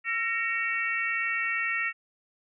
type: harmonic tone with a mistuned harmonic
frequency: 449.3 Hz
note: A4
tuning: 36 cents sharp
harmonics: 3 / 4 / 5 / 6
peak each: -35 / -29 / -32 / -33 dBFS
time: 0.04-1.93 s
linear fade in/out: 50 ms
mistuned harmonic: 4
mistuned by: +64 cents
effects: none